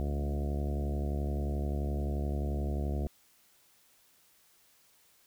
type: harmonic tone with a mistuned harmonic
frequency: 71.5 Hz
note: D2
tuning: 46 cents flat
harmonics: 1 / 2 / 3 / 4 / 5 / 6 / 7 / 8 / 9 / 10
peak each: -31 / -39 / -40 / -44 / -43 / -48 / -48 / -50 / -47 / -49 dBFS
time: 0-3.07 s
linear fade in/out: 0 ms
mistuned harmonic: 2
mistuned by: +21 cents
effects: white hiss -65 dBFS RMS until 5.26 s